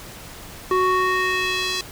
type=tone with band-pass filter sweep; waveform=square; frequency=370.4 Hz; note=F#4; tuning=2 cents sharp; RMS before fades=-21 dBFS; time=0.71-1.81 s; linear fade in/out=2 ms; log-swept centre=850 to 4600 Hz; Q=1.5; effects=pink hiss -39 dBFS RMS until 1.91 s